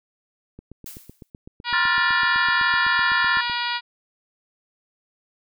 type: click train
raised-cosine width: 3 ms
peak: -27 dBFS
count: 24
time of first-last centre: 0.59-3.498 s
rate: 7.91 Hz
type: noise with exponential decay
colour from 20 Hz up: blue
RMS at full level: -35 dBFS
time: 0.86-1.3 s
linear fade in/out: 1 ms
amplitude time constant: 94 ms
type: harmonic tone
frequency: 480 Hz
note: B4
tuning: 49 cents flat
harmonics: 2 / 3 / 4 / 5 / 6 / 7 / 8 / 9 / 10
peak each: -28 / -30 / -31 / -32 / -33 / -33 / -34 / -35 / -35 dBFS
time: 1.64-3.81 s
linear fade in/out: 50 ms
type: chord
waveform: sine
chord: F major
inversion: second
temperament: equal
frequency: 1046.5 / 1396.9 / 1760 Hz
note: C6 / F6 / A6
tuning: 0 / 0 / 0 cents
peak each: -26 / -23 / -21 dBFS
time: 1.73-3.41 s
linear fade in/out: 5 ms
effects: none